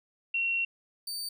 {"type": "tone pair in turn", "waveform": ["sine", "sawtooth"], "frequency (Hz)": [2732, 4595], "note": ["F7", "D8"], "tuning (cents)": [-39, -39], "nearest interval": "major sixth", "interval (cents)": 900, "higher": "second", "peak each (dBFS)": [-26, -31], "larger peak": "first", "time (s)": [[0.34, 0.65], [1.07, 1.29]], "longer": "first", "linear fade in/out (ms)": 5, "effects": []}